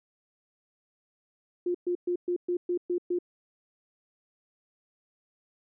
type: tone bursts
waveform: sine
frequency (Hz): 353.7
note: F4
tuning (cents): +22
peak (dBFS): -25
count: 8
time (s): 1.66-3.188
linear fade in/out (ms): 5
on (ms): 86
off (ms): 120
effects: none